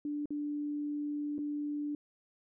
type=tone with dropouts; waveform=sine; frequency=293.7 Hz; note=D4; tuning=in tune; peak=-33 dBFS; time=0.05-1.95 s; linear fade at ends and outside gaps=2 ms; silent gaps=0.257-0.305 / 1.382-1.388 s; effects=none